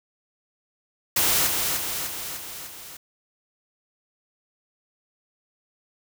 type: noise with echo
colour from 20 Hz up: white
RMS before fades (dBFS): -21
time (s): 1.16-1.47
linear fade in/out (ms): 5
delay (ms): 300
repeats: 5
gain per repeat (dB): -4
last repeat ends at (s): 2.97
effects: none